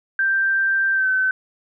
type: tone with pitch glide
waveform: sine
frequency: 1572 to 1526.4 Hz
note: G6 to G6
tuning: +4 to -47 cents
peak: -16 dBFS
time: 0.19-1.31 s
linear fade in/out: 2 ms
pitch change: -51 cents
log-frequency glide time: 0.93-1.08 s
effects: none